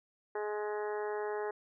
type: harmonic tone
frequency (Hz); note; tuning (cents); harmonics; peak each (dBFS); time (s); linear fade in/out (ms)
210; G#3; +19; 2 / 3 / 4 / 5 / 6 / 7 / 8 / 9; -35 / -45 / -41 / -47 / -51 / -50 / -49 / -51; 0.35-1.51; 5
effects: none